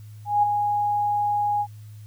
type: tone with ADSR envelope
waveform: sine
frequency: 826 Hz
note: G#5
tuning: 10 cents flat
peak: -14 dBFS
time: 0.25-1.67 s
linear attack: 180 ms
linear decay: 9 ms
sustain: -6 dB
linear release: 62 ms
effects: added 106 Hz sine -39 dBFS peak until 2.06 s + white hiss -59 dBFS RMS until 2.06 s